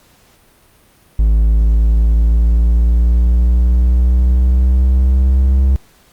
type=exponential sweep; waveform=triangle; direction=up; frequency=53.5 to 66.7 Hz; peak=-6 dBFS; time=1.19-5.76 s; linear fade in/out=0 ms; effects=pink hiss -50 dBFS RMS until 6.12 s + Opus 48 kbps